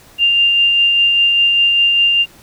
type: tone with tremolo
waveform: sine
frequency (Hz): 2794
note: F7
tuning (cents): 0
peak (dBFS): -8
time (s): 0.18-2.26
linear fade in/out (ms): 50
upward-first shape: sine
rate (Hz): 5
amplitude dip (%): 25
effects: pink hiss -44 dBFS RMS until 2.42 s